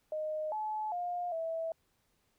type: tone with pitch steps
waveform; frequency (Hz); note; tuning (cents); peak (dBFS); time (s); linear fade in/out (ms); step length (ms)
sine; 618 / 859 / 708 / 654; D#5 / A5 / F5 / E5; -12 / -42 / +23 / -14; -33; 0.12-1.72; 2; 400
effects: pink hiss -75 dBFS RMS until 2.38 s